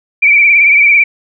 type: tone with vibrato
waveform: sine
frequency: 2317 Hz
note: D7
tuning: 24 cents flat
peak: -4 dBFS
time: 0.22-1.04 s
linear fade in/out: 10 ms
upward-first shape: triangle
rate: 18 Hz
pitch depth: 72 cents each way
effects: none